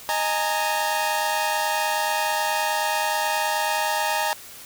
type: chord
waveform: sawtooth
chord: D# suspended fourth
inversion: none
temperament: equal with one note detuned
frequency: 622.3 / 830.6 / 920 Hz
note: D#5 / G#5 / A#5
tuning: 0 / 0 / -23 cents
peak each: -25 / -22 / -21 dBFS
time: 0.09-4.33 s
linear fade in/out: 0 ms
effects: white hiss -42 dBFS RMS until 4.65 s